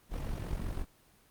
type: noise with amplitude modulation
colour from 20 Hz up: brown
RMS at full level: -33 dBFS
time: 0.09-0.86 s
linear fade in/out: 50 ms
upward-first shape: sine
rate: 45.7 Hz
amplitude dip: 55%
effects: pink hiss -64 dBFS RMS until 1.3 s + Opus 24 kbps

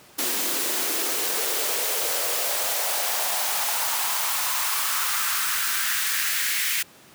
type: noise with high-pass filter sweep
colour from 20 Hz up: white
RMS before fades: -25 dBFS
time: 0.18-6.83 s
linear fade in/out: 10 ms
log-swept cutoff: 280 to 2000 Hz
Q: 2.8
effects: pink hiss -50 dBFS RMS until 7.14 s + high-pass 150 Hz 12 dB/octave

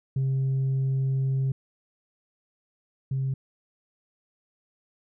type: tone pair in turn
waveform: sine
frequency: 133.7 / 133.7 Hz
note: C3 / C3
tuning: +38 / +38 cents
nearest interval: unison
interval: 0 cents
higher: neither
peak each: -20 / -23 dBFS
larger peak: first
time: 0.16-1.52 / 3.11-3.34 s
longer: first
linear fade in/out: 5 ms
effects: tanh soft clip ceiling -21 dBFS

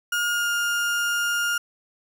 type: tone with pitch glide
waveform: 35% pulse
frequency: 1425 to 1413.5 Hz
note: F6 to F6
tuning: +34 to +20 cents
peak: -20 dBFS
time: 0.12-1.58 s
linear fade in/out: 5 ms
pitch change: -14 cents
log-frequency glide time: 0.31-0.51 s
effects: none

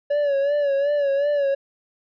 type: tone with vibrato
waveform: triangle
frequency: 568 Hz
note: C#5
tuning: 42 cents sharp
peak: -16 dBFS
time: 0.1-1.55 s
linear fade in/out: 10 ms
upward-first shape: sine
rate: 2.7 Hz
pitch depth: 60 cents each way
effects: resampled to 11025 Hz

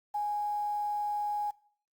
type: tone with quantisation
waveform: sine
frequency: 830.6 Hz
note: G#5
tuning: in tune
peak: -29 dBFS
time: 0.14-1.51 s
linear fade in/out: 10 ms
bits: 9
effects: noise-tail reverb RT60 0.5 s tail -21 dB re dry + Opus 48 kbps

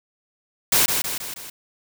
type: noise with echo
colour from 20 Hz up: white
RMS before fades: -17 dBFS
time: 0.72-0.86 s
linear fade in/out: 5 ms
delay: 160 ms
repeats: 4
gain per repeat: -5 dB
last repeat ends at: 1.5 s
effects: none

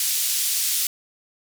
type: band-pass noise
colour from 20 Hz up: white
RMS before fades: -23 dBFS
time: 0-0.87 s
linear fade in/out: 2 ms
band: 3500 to 14000 Hz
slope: 12 dB/octave
effects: none

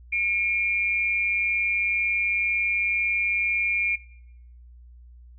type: tone pair together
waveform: sine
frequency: 2190 / 2388 Hz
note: C#7 / D7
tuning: -22 / +28 cents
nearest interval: minor second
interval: 150 cents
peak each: -29 / -23 dBFS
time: 0.12-3.96 s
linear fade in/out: 10 ms
effects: noise-tail reverb RT60 0.8 s tail -19 dB re dry + added 60 Hz sine -45 dBFS peak until 5.38 s

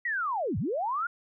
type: linear two-way sweep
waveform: sine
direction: down then up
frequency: 1975.5 to 79.8 to 1451 Hz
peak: -27 dBFS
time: 0.05-1.07 s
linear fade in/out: 5 ms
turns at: 0.58 s
effects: none

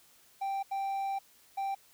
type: tone bursts at uneven times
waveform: triangle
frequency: 784 Hz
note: G5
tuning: in tune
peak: -29 dBFS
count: 3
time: 0.41-0.63 / 0.71-1.19 / 1.57-1.75 s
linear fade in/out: 10 ms
effects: white hiss -62 dBFS RMS until 1.93 s

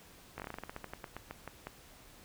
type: slowing click train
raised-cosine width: 0.5 ms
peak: -26 dBFS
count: 18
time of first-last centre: 0.38-1.67 s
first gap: 18 ms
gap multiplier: 1.16
effects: pink hiss -57 dBFS RMS until 2.24 s

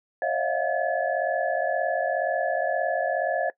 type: tone cluster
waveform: sine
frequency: 543 / 618 / 675 / 717 / 1714 Hz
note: C#5 / D#5 / E5 / F5 / A6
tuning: -36 / -12 / +41 / +45 / -46 cents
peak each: -29 dBFS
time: 0.22-3.5 s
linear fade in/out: 2 ms
effects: noise-tail reverb RT60 0.1 s tail -20 dB re dry

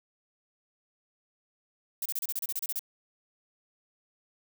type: noise bursts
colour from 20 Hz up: violet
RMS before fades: -32 dBFS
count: 12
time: 2.02-2.793 s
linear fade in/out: 2 ms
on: 36 ms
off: 31 ms
effects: none

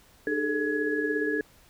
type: tone cluster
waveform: sine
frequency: 301.2 / 403.7 / 421.6 / 438.3 / 1681 Hz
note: D4 / G#4 / G#4 / A4 / G#6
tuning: +44 / -49 / +26 / -7 / +20 cents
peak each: -30 / -35 / -36 / -30 / -30 dBFS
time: 0.27-1.41 s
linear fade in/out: 2 ms
effects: pink hiss -58 dBFS RMS until 1.69 s

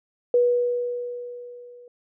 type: tone with level ramp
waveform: sine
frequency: 486.6 Hz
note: B4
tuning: 26 cents flat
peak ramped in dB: -14 to -44 dBFS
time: 0.34-1.88 s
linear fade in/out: 2 ms
effects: none

